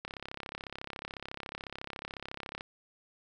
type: click train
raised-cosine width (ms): 0.3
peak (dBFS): -23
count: 88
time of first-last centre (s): 0.05-2.609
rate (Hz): 34
effects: none